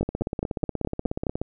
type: two click trains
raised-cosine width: 2 ms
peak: -14 / -11 dBFS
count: 24 / 7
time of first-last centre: 0.03-1.416 / 0.01-1.268 s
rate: 16.6 / 4.77 Hz
effects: none